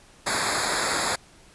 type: noise with comb filter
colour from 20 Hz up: pink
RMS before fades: -25 dBFS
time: 0.26-1.16 s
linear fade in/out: 10 ms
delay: 0.34 ms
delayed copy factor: -0.95
effects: pink hiss -53 dBFS RMS until 1.54 s + resampled to 24000 Hz